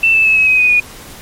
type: tone with pitch steps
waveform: sine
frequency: 2670 / 2633 / 2597 / 2561 / 2526 / 2491 / 2457 Hz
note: E7 / E7 / E7 / D#7 / D#7 / D#7 / D#7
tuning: +22 / -3 / -26 / +49 / +26 / +1 / -22 cents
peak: -7 dBFS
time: 0.03-0.8 s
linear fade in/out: 5 ms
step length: 110 ms
effects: pink hiss -34 dBFS RMS until 1.21 s + MP3 64 kbps